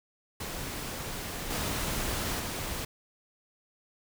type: noise with level steps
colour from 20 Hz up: pink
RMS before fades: -37 / -32 / -35 dBFS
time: 0.4-2.85 s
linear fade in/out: 5 ms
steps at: 1.5 / 2.39 s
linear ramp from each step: 10 ms
effects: none